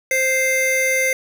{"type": "tone pair together", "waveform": "square", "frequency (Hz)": [523.3, 2093], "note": ["C5", "C7"], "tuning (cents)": [0, 0], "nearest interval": "2 octaves", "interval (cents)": 2400, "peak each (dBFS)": [-22, -18], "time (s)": [0.11, 1.13], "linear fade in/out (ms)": 2, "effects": []}